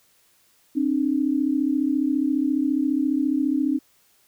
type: tone pair together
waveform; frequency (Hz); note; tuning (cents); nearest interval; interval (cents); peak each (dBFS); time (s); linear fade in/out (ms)
sine; 266.8 / 301.4; C4 / D4; +34 / +45; major second; 211; -22; 0.75-3.79; 20
effects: white hiss -61 dBFS RMS until 4.27 s